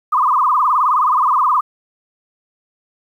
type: tone with vibrato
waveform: sine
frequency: 1108.7 Hz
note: C#6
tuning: in tune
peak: -11 dBFS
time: 0.12-1.61 s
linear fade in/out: 10 ms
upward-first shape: sine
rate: 19 Hz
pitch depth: 210 cents each way
effects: 8-bit